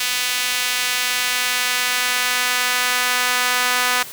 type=tone with high-pass filter sweep; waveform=sawtooth; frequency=248.7 Hz; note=B3; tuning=12 cents sharp; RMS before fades=-20 dBFS; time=0-4.03 s; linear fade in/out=5 ms; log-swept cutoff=2600 to 1300 Hz; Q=1; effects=white hiss -35 dBFS RMS until 4.12 s